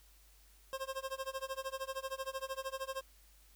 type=tone with tremolo; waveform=25% pulse; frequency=533 Hz; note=C5; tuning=32 cents sharp; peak=-32 dBFS; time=0.73-3.01 s; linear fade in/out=0 ms; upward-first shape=sine; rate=13 Hz; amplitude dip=95%; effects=added 50 Hz sine -62 dBFS peak until 3.55 s + white hiss -66 dBFS RMS until 3.55 s